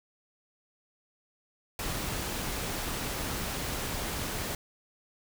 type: noise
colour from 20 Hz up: pink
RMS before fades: -34 dBFS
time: 1.79-4.55 s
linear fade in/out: 2 ms
effects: none